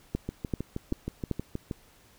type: two click trains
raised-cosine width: 3 ms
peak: -15 / -19 dBFS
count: 4 / 10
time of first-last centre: 0.15-1.313 / 0.29-1.712 s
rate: 2.58 / 6.33 Hz
effects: pink hiss -59 dBFS RMS until 2.18 s